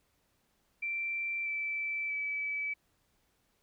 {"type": "tone with pitch steps", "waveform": "sine", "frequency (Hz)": [2349, 2323, 2298], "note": ["D7", "D7", "D7"], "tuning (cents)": [0, -20, -38], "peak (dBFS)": -32, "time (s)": [0.82, 2.74], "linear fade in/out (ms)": 10, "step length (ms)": 640, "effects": ["pink hiss -74 dBFS RMS until 3.62 s"]}